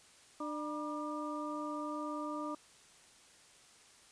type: harmonic tone with a mistuned harmonic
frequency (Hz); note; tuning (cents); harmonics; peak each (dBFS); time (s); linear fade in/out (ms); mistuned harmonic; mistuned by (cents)
299.6; D4; +35; 1 / 2 / 3 / 4; -40 / -44 / -46 / -42; 0.4-2.55; 5; 3; +110
effects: white hiss -61 dBFS RMS until 4.11 s + resampled to 22050 Hz